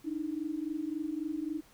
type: tone pair together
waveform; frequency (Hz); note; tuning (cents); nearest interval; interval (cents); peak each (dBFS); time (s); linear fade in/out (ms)
sine; 294.9 / 318.6; D4 / D#4; +7 / +41; minor second; 134; -36 / -35; 0.04-1.61; 20
effects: pink hiss -61 dBFS RMS until 1.73 s